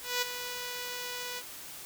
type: tone with ADSR envelope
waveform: 5% pulse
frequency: 491.7 Hz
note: B4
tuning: 8 cents flat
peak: -15 dBFS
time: 0.02-1.43 s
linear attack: 200 ms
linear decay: 13 ms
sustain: -10 dB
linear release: 51 ms
effects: white hiss -45 dBFS RMS until 1.85 s